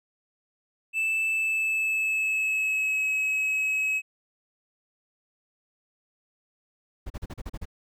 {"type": "tone with pitch glide", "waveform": "triangle", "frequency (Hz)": [2637, 2562], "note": ["E7", "E7"], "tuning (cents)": [0, -50], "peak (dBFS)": -22, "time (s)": [0.93, 4.02], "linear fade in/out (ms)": 50, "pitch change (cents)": -50, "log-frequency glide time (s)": [1.28, 3.06]}
{"type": "noise bursts", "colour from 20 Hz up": "brown", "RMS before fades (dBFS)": -34, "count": 8, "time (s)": [7.06, 7.655], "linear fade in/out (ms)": 10, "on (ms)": 42, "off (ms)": 37}
{"effects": []}